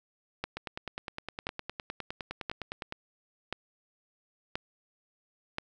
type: two click trains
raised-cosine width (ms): 0.3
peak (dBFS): -16 / -20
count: 6 / 24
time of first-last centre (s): 0.44-5.584 / 0.57-2.924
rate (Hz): 0.972 / 9.77
effects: none